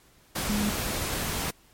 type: tone in noise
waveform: sine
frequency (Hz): 207.7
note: G#3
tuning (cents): 0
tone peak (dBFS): -25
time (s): 0.49-0.7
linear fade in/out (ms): 10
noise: pink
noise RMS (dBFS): -30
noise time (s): 0.35-1.51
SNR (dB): +2
effects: pink hiss -59 dBFS RMS until 1.73 s + MP3 64 kbps